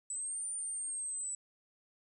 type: linear two-way sweep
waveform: sine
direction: up then down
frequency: 7902 to 9140 to 7902 Hz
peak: -36 dBFS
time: 0.1-1.35 s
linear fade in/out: 2 ms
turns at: 0.47 s
effects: none